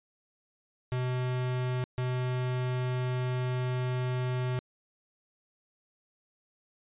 square tone bursts at uneven times, 126.3 Hz, B2, 39 cents sharp, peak -29 dBFS, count 2, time 0.92-1.84 / 1.98-4.59 s, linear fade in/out 0 ms, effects resampled to 8000 Hz

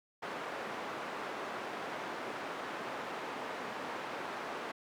white band-pass noise, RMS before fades -41 dBFS, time 0.22-4.72 s, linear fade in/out 10 ms, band 260 to 1300 Hz, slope 12 dB/octave, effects none

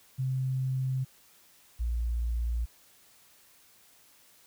sine tone pair in turn, 130.81 / 58.27 Hz, C3 / A#1, 0 / 0 cents, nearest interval octave + major second, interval 1400 cents, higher first, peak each -27 dBFS, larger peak neither, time 0.18-1.05 / 1.79-2.66 s, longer neither, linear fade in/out 20 ms, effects white hiss -60 dBFS RMS until 4.46 s

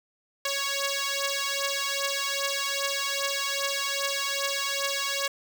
5% pulse beating tone pair, 554.4 / 556.9 Hz, C#5 / C#5, 0 / +8 cents, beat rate 2.5 Hz, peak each -18 dBFS, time 0.45-5.28 s, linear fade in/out 5 ms, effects 9-bit

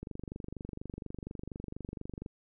click train, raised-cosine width 3 ms, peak -27 dBFS, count 55, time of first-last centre 0.03-2.261 s, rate 24.2 Hz, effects none

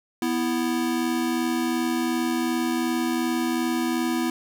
square tone pair together, 246.9 / 329.6 Hz, B3 / E4, 0 / 0 cents, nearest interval perfect fourth, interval 500 cents, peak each -26 dBFS, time 0.22-4.3 s, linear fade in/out 2 ms, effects none

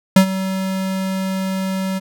square tone with ADSR envelope, 190.2 Hz, F#3, 48 cents sharp, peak -5 dBFS, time 0.16-2 s, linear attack 5 ms, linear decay 88 ms, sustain -15 dB, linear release 26 ms, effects none

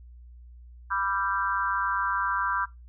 sine chord, G dominant seventh, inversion first, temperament equal with one note detuned, 987.8 / 1174.7 / 1369 / 1568 Hz, B5 / D6 / F6 / G6, 0 / 0 / -35 / 0 cents, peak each -30 dBFS, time 0.9-2.66 s, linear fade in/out 20 ms, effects noise-tail reverb RT60 0.2 s tail -20 dB re dry + added 60 Hz sine -45 dBFS peak until 2.88 s

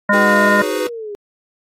harmonic tone, 204 Hz, G#3, 31 cents flat, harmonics 1 / 3 / 5 / 7 / 9, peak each -17 / -17 / -17 / -17 / -17 dBFS, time 0.09-0.62 s, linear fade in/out 5 ms
square chord, G# minor seventh, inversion second, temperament equal, 311.1 / 370 / 415.3 / 493.9 Hz, D#4 / F#4 / G#4 / B4, 0 / 0 / 0 / 0 cents, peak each -26 / -25 / -24 / -25 dBFS, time 0.13-0.87 s, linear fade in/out 2 ms
sine exponential sweep, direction down, 804 to 401.8 Hz, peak -25 dBFS, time 0.14-1.15 s, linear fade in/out 0 ms
effects AAC 48 kbps

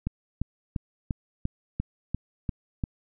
click train, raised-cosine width 5 ms, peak -15 dBFS, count 9, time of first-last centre 0.07-2.838 s, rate 2.89 Hz, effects none

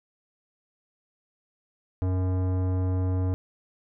sine tone with tanh clipping, 92.5 Hz, F#2, in tune, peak -25 dBFS, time 2.02-3.34 s, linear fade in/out 0 ms, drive 17 dB, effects none

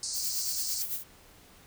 pink band-pass noise, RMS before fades -35 dBFS, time 0.03-0.82 s, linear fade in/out 0 ms, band 4300 to 9200 Hz, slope 96 dB/octave
violet noise with tremolo, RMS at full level -32 dBFS, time 0.13-1.04 s, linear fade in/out 50 ms, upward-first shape sine, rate 9 Hz, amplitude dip 60%
effects pink hiss -56 dBFS RMS until 1.66 s

